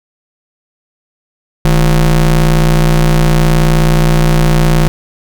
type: ring-modulated tone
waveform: square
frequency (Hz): 91.7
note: F#2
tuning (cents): -15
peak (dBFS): -4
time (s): 1.65-4.88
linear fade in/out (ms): 0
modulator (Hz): 62.1
effects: none